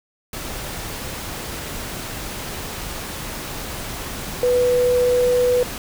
sine tone in noise, 493.9 Hz, B4, in tune, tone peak -14 dBFS, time 4.43-5.63 s, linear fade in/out 2 ms, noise pink, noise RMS -30 dBFS, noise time 0.33-5.78 s, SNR +13 dB, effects none

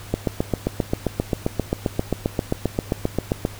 click train, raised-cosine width 2 ms, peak -6 dBFS, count 26, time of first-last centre 0.14-3.451 s, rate 7.55 Hz, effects added 101 Hz sine -39 dBFS peak until 3.59 s + pink hiss -41 dBFS RMS until 3.59 s

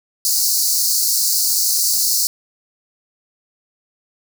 pink high-pass noise, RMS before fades -17 dBFS, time 0.25-2.27 s, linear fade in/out 0 ms, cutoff 4300 Hz, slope 96 dB/octave, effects none

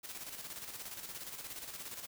white noise with tremolo, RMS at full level -44 dBFS, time 0.03-2.07 s, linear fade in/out 20 ms, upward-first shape square, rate 17 Hz, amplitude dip 50%, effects none

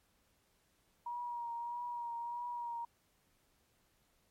sine tone with vibrato, 951 Hz, A#5, 34 cents sharp, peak -38 dBFS, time 1.06-2.85 s, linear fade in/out 5 ms, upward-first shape triangle, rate 1.6 Hz, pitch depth 31 cents each way, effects pink hiss -74 dBFS RMS until 4.3 s + MP3 64 kbps

